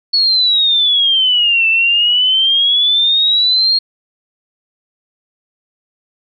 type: exponential two-way sweep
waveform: sine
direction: down then up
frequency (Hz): 4408 to 2648 to 4277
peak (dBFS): -9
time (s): 0.13-3.79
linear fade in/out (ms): 10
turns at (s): 1.68
effects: none